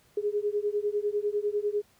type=beating tone pair; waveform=sine; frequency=409.2 / 419.2 Hz; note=G#4 / G#4; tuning=-26 / +16 cents; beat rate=10 Hz; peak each=-29 dBFS; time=0.17-1.82 s; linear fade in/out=5 ms; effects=pink hiss -63 dBFS RMS until 1.99 s + high-pass 60 Hz 12 dB/octave